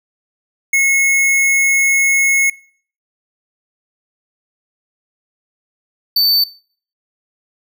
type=tone pair in turn; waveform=square; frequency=2179 / 4548 Hz; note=C#7 / C#8; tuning=-30 / +44 cents; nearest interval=octave + minor second; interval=1274 cents; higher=second; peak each=-11 dBFS; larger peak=neither; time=0.73-2.5 / 6.16-6.44 s; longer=first; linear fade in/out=5 ms; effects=noise-tail reverb RT60 0.5 s tail -23 dB re dry